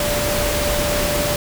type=tone in noise; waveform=sine; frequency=587.3 Hz; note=D5; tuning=in tune; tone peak=-22 dBFS; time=0-1.36 s; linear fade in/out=2 ms; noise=pink; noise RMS=-21 dBFS; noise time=0-1.36 s; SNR=-4 dB; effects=none